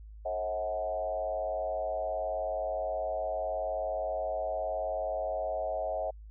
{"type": "tone with frequency modulation", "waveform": "sine", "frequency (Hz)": 639, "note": "D#5", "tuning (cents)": 46, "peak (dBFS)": -30, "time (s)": [0.25, 6.11], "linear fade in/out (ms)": 10, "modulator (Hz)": 99.2, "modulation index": 1.1, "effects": ["added 53 Hz sine -45 dBFS peak until 6.3 s"]}